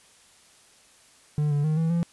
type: tone with pitch steps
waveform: triangle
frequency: 149.3 / 145 / 155.2 / 162.8 / 169.9 Hz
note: D3 / D3 / D#3 / E3 / F3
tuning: +29 / -22 / -4 / -21 / -47 cents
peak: -19 dBFS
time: 1.38-2.03 s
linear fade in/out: 0 ms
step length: 130 ms
effects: white hiss -56 dBFS RMS until 2.12 s + resampled to 24000 Hz